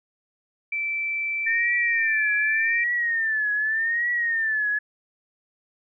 sine tone with pitch glide, 2329 to 2347 Hz, D7 to D7, -15 to -2 cents, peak -24 dBFS, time 0.72-2.84 s, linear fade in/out 5 ms, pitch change +13 cents, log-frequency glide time 1.32-1.93 s
sine tone with vibrato, 1802 Hz, A6, 41 cents sharp, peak -21 dBFS, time 1.46-4.79 s, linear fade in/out 10 ms, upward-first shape triangle, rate 0.85 Hz, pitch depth 130 cents each way
effects none

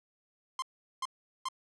45% pulse tone bursts, 1050 Hz, C6, 6 cents sharp, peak -32 dBFS, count 3, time 0.59-1.486 s, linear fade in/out 2 ms, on 32 ms, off 400 ms, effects resampled to 24000 Hz

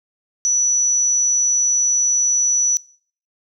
sine tone, 5920 Hz, F#8, in tune, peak -14 dBFS, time 0.45-2.77 s, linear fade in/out 0 ms, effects noise-tail reverb RT60 0.5 s tail -23 dB re dry

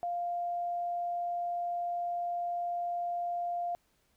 sine tone, 698.5 Hz, F5, in tune, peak -31 dBFS, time 0.03-3.75 s, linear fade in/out 0 ms, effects pink hiss -72 dBFS RMS until 4.16 s

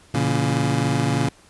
25% pulse chord, A# diminished, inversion none, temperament just, 116.54 / 139.85 / 167.82 Hz, A#2 / C#3 / E3, 0 / +16 / +31 cents, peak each -19 / -18 / -24 dBFS, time 0.14-1.29 s, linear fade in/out 5 ms, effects pink hiss -52 dBFS RMS until 1.49 s + resampled to 24000 Hz

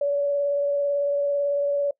sine tone with vibrato, 570 Hz, C#5, 48 cents sharp, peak -20 dBFS, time 0.01-1.91 s, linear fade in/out 5 ms, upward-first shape sine, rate 18 Hz, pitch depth 14 cents each way, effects noise-tail reverb RT60 0.1 s tail -21 dB re dry

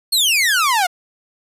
sawtooth exponential sweep, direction down, 4415 to 695 Hz, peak -10 dBFS, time 0.12-0.87 s, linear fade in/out 10 ms, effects resampled to 32000 Hz

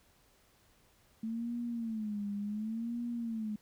sine tone with vibrato, 220 Hz, A3, in tune, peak -34 dBFS, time 1.23-3.56 s, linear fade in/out 5 ms, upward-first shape sine, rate 0.69 Hz, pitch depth 140 cents each way, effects pink hiss -67 dBFS RMS until 3.61 s

